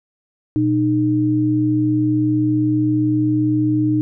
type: tone pair together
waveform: sine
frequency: 121.56 / 306.3 Hz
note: B2 / D#4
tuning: -27 / -27 cents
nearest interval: octave + major third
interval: 1600 cents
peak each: -20 / -15 dBFS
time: 0.56-4.01 s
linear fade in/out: 0 ms
effects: none